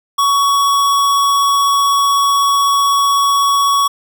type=tone; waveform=square; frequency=1121 Hz; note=C#6; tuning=19 cents sharp; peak=-11 dBFS; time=0.18-3.88 s; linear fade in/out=10 ms; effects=none